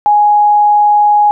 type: tone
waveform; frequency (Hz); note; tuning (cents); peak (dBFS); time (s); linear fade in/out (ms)
sine; 832; G#5; +3; -5; 0.06-1.31; 0
effects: none